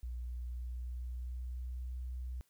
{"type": "tone with pitch glide", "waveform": "sine", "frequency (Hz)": [60.5, 62.49], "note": ["B1", "B1"], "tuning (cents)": [-35, 21], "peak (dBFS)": -38, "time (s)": [0.03, 2.41], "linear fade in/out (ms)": 0, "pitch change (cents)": 56, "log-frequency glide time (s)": [0.18, 1.97], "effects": ["white hiss -74 dBFS RMS until 2.49 s"]}